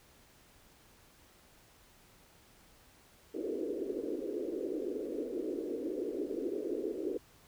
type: band-pass noise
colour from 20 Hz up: pink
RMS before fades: -37 dBFS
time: 3.34-7.18 s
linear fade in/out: 10 ms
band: 290 to 480 Hz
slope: 48 dB/octave
effects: pink hiss -62 dBFS RMS until 7.47 s